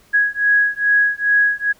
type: beating tone pair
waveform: sine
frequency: 1661.2 / 1663.6 Hz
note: G#6 / G#6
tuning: 0 / +2 cents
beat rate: 2.4 Hz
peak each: -16 dBFS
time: 0.13-1.73 s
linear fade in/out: 20 ms
effects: pink hiss -53 dBFS RMS until 1.79 s